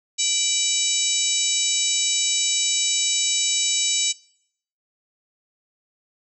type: harmonic tone with a mistuned harmonic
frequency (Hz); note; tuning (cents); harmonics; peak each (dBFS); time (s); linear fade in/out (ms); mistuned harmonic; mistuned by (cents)
776; G5; -18; 3 / 4 / 5 / 6 / 7 / 8 / 9 / 10; -33 / -29 / -26 / -33 / -29 / -27 / -27 / -24; 0.18-4.13; 20; 4; -74
effects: noise-tail reverb RT60 0.7 s tail -24 dB re dry